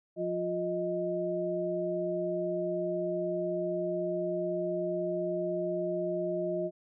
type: tone cluster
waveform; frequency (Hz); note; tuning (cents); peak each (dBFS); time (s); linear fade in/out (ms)
sine; 176.6 / 354.2 / 624; F3 / F4 / D#5; +20 / +24 / +5; -38 / -33 / -32; 0.16-6.71; 50
effects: none